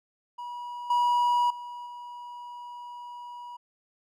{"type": "tone with level steps", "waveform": "triangle", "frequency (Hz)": 968, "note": "B5", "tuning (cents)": -35, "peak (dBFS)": [-33, -19, -35, -37], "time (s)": [0.38, 3.57], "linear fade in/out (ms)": 10, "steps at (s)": [0.9, 1.5, 1.86], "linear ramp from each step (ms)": 5, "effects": []}